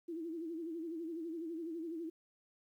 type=tone with vibrato; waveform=sine; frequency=329.6 Hz; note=E4; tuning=in tune; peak=-39 dBFS; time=0.08-2.1 s; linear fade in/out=10 ms; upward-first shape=sine; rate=12 Hz; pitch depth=87 cents each way; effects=12-bit